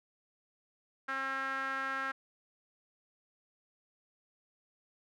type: tone with band-pass filter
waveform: sawtooth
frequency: 268.5 Hz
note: C4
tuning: 45 cents sharp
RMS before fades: -36 dBFS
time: 1.08-2.12 s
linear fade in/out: 10 ms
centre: 1500 Hz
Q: 5.2
effects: none